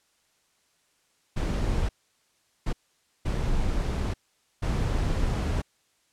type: noise bursts at uneven times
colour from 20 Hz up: brown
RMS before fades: -26 dBFS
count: 4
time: 1.36-1.89 / 2.66-2.73 / 3.25-4.14 / 4.62-5.62 s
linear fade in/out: 10 ms
effects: white hiss -68 dBFS RMS until 6.12 s + low-pass 9000 Hz 12 dB/octave